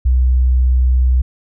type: tone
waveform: sine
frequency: 63.1 Hz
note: B1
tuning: 38 cents sharp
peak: -9 dBFS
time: 0.05-1.22 s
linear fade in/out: 10 ms
effects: none